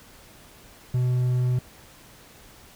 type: tone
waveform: triangle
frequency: 125.1 Hz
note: B2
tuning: 23 cents sharp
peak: -18 dBFS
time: 0.94-1.59 s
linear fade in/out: 5 ms
effects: pink hiss -50 dBFS RMS until 2.75 s